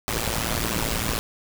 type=noise with amplitude modulation; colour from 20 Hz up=pink; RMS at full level=-22 dBFS; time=0.08-1.19 s; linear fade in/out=0 ms; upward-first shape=sine; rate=113 Hz; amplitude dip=85%; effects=none